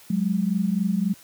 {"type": "tone pair together", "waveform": "sine", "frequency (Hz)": [183.98, 207.7], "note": ["F#3", "G#3"], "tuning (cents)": [-10, 0], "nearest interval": "major second", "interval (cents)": 210, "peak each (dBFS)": -23, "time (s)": [0.1, 1.14], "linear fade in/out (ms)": 5, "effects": ["white hiss -50 dBFS RMS until 1.23 s", "high-pass 60 Hz 12 dB/octave"]}